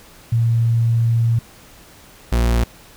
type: tone pair in turn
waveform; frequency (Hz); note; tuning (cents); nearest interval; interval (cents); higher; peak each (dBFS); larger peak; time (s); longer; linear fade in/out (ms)
sine / 40% pulse; 115.7 / 58.66; A#2 / A#1; -13 / +12; octave; 1175; first; -13; neither; 0.32-1.39 / 2.32-2.64; first; 5
effects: pink hiss -45 dBFS RMS until 2.96 s